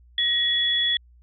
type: tone pair together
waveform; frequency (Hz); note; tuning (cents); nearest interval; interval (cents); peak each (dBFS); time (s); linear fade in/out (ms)
sine; 1895 / 3384; A#6 / G#7; +28 / +32; minor seventh; 1004; -27 / -20; 0.18-0.97; 2
effects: added 60 Hz sine -50 dBFS peak until 1.22 s